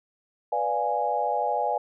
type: chord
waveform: sine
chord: B diminished seventh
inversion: none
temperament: equal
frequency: 493.9 / 587.3 / 698.5 / 830.6 Hz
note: B4 / D5 / F5 / Ab5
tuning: 0 / 0 / 0 / 0 cents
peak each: -31 / -30 / -29 / -26 dBFS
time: 0.52-1.78 s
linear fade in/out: 5 ms
effects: none